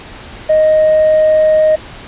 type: tone with hard clipping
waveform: triangle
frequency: 622.3 Hz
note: D#5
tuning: in tune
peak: -6 dBFS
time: 0.49-1.76 s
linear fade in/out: 10 ms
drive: 2 dB
effects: pink hiss -32 dBFS RMS until 2.07 s + resampled to 8000 Hz